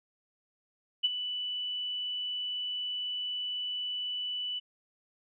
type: tone with ADSR envelope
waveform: sine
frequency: 2974 Hz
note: F#7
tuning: 8 cents sharp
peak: -21 dBFS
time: 1.03-4.6 s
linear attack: 19 ms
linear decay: 29 ms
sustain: -11 dB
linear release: 20 ms
effects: none